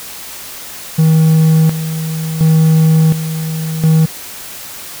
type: tone with tremolo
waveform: triangle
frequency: 159.3 Hz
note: D#3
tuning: 41 cents sharp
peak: -4 dBFS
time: 0.98-4.06 s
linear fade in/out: 10 ms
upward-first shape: square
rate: 0.7 Hz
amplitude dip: 70%
effects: white hiss -29 dBFS RMS until 5 s